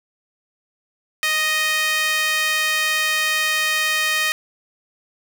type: tone with high-pass filter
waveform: sawtooth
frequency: 622.3 Hz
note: D#5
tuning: in tune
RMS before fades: -20 dBFS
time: 1.23-4.32 s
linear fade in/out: 0 ms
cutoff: 2000 Hz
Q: 2
effects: 7-bit